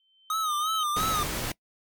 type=tone with exponential growth; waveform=sine; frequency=3091 Hz; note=G7; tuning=25 cents flat; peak=-28 dBFS; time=0-0.83 s; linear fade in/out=1 ms; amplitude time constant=180 ms
type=tone with vibrato; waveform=square; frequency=1245 Hz; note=D#6; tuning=1 cent sharp; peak=-26 dBFS; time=0.3-1.23 s; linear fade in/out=2 ms; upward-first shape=sine; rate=2.9 Hz; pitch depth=87 cents each way
type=noise; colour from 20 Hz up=pink; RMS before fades=-31 dBFS; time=0.96-1.52 s; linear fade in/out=5 ms
effects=noise-tail reverb RT60 0.1 s tail -24 dB re dry + MP3 96 kbps